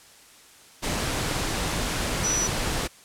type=tone in noise; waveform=sine; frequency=5900 Hz; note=F#8; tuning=6 cents flat; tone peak=-23 dBFS; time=2.23-2.48 s; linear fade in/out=20 ms; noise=pink; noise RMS=-27 dBFS; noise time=0.82-2.88 s; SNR=+1 dB; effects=white hiss -51 dBFS RMS until 3.04 s + low-pass 10000 Hz 12 dB/octave